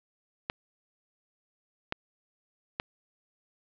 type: clicks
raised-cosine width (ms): 0.3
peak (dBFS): -13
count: 3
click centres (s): 0.499 / 1.924 / 2.799
effects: low-pass 4000 Hz 12 dB/octave